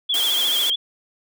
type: tone with vibrato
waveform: sine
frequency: 3300 Hz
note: G#7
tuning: 12 cents flat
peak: -18 dBFS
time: 0.09-0.76 s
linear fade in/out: 10 ms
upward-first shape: sine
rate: 14 Hz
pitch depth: 78 cents each way
type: high-pass noise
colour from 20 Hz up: white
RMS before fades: -27 dBFS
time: 0.14-0.7 s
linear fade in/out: 2 ms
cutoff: 240 Hz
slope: 48 dB/octave
effects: none